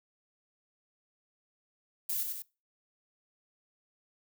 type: noise with echo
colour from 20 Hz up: violet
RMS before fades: -33 dBFS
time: 2.09-2.23 s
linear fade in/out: 5 ms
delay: 96 ms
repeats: 2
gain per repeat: -4 dB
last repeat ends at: 2.422 s
effects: noise-tail reverb RT60 0.3 s tail -23 dB re dry

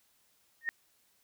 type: tone with exponential growth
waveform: sine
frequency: 1845 Hz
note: A#6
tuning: 18 cents flat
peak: -25 dBFS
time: 0.61-0.69 s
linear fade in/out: 0 ms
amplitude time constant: 17 ms
effects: white hiss -70 dBFS RMS until 1.23 s

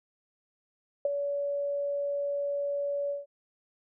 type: tone with ADSR envelope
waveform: sine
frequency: 569 Hz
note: C#5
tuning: 45 cents sharp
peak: -21 dBFS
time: 1.05-3.26 s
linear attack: 3 ms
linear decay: 20 ms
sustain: -7 dB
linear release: 160 ms
effects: none

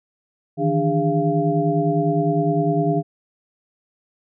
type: tone cluster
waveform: sine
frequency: 152.6 / 162.5 / 295.4 / 405.2 / 688 Hz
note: D#3 / E3 / D4 / G#4 / F5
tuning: -33 / -24 / +10 / -43 / -26 cents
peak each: -23 dBFS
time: 0.57-3.03 s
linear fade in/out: 50 ms
effects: none

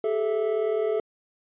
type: tone cluster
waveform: triangle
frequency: 395.5 / 435 / 661 Hz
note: G4 / A4 / E5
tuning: +15 / -20 / +5 cents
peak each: -28 / -22 / -29 dBFS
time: 0.04-1 s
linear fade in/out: 2 ms
effects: resampled to 8000 Hz

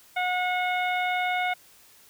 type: harmonic tone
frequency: 727 Hz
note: F#5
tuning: 31 cents flat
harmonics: 1 / 2 / 3 / 4 / 5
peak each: -26 / -32 / -29 / -40 / -39 dBFS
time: 0.16-1.54 s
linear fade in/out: 10 ms
effects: white hiss -55 dBFS RMS until 2.09 s

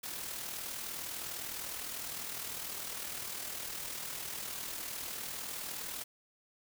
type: noise with amplitude modulation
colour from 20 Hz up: white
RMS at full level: -39 dBFS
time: 0.03-6.04 s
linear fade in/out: 10 ms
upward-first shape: sine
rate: 39.8 Hz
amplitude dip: 45%
effects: none

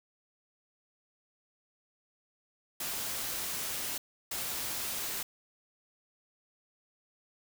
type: noise bursts at uneven times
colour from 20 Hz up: white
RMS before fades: -36 dBFS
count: 2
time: 2.8-3.98 / 4.31-5.23 s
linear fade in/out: 5 ms
effects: none

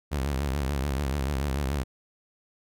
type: tone with vibrato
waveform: sawtooth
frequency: 69.3 Hz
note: C#2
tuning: in tune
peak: -22 dBFS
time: 0.11-1.84 s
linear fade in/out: 20 ms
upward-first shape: triangle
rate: 6.9 Hz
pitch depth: 150 cents each way
effects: none

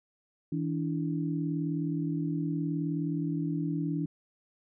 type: tone cluster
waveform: sine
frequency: 161.1 / 288.8 / 328 Hz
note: E3 / D4 / E4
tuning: -39 / -29 / -9 cents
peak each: -31 / -32 / -38 dBFS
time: 0.52-4.06 s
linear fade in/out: 5 ms
effects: none

